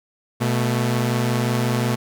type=tone pair together; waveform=sawtooth; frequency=122.8 / 220 Hz; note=B2 / A3; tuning=-9 / 0 cents; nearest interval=minor seventh; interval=1009 cents; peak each=-16 / -20 dBFS; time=0.4-1.96 s; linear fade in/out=20 ms; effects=none